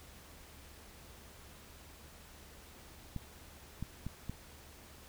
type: clicks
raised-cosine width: 5 ms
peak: -26 dBFS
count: 4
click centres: 3.163 / 3.826 / 4.066 / 4.296 s
effects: added 73 Hz sine -59 dBFS peak until 5.08 s + pink hiss -56 dBFS RMS until 5.08 s